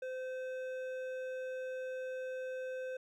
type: tone with hard clipping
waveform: triangle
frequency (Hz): 515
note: C5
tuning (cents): -28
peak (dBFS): -40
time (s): 0.02-2.97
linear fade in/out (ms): 5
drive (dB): 13
effects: none